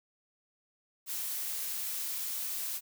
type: noise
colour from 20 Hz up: blue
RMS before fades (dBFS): -36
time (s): 1.06-2.81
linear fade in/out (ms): 50
effects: none